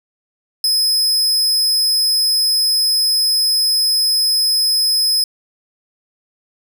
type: tone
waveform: 40% pulse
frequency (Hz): 5100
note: D#8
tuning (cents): +42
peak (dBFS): -12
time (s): 0.64-5.24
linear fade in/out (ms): 2
effects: none